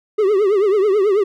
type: tone with vibrato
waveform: triangle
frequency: 403.2 Hz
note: G4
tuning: 49 cents sharp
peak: -10 dBFS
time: 0.18-1.24 s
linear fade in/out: 10 ms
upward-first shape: triangle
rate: 9.2 Hz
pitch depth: 160 cents each way
effects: none